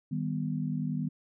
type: chord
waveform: sine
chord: Eb augmented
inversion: none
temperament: equal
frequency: 155.56 / 196 / 246.9 Hz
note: Eb3 / G3 / B3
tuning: 0 / 0 / 0 cents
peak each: -32 / -35 / -34 dBFS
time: 0.11-1.09 s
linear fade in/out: 10 ms
effects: none